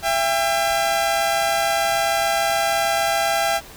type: tone pair together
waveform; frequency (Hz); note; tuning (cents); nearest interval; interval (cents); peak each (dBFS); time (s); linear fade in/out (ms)
sawtooth; 672.3 / 799; E5 / G5; +34 / +33; minor third; 299; -17; 0.02-3.61; 50
effects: pink hiss -41 dBFS RMS until 3.76 s